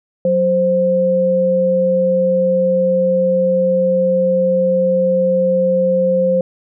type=tone pair together; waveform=sine; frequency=184 / 523.3 Hz; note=F#3 / C5; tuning=-9 / 0 cents; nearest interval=octave + tritone; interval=1809 cents; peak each=-19 / -12 dBFS; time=0.25-6.41 s; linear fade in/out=2 ms; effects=none